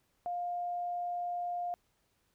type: tone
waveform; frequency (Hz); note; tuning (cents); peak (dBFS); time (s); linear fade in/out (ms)
sine; 705; F5; +16; -33; 0.26-1.74; 0
effects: pink hiss -75 dBFS RMS until 2.34 s